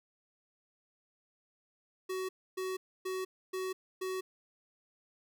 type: tone bursts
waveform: square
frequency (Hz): 374.6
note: F#4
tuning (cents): +21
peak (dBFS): -35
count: 5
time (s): 2.09-4.21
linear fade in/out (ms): 10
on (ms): 200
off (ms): 280
effects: none